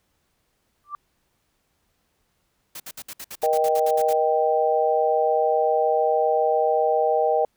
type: tone with exponential growth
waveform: sine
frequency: 1174.7 Hz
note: D6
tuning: in tune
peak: -25 dBFS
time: 0.84-0.95 s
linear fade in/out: 1 ms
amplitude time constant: 23 ms
type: noise bursts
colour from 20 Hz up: white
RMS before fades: -36 dBFS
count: 13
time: 2.75-4.132 s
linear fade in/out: 5 ms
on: 50 ms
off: 61 ms
type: chord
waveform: sine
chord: Eb major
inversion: second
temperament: equal with one note detuned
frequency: 475.1 / 622.3 / 784 Hz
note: Bb4 / Eb5 / G5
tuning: +33 / 0 / 0 cents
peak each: -22 dBFS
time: 3.43-7.45 s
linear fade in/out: 2 ms
effects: pink hiss -70 dBFS RMS until 7.56 s